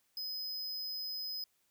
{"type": "tone", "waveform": "square", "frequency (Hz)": 5040, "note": "D#8", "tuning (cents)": 21, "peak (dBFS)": -38, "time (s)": [0.17, 1.44], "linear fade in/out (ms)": 2, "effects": ["white hiss -75 dBFS RMS until 1.7 s"]}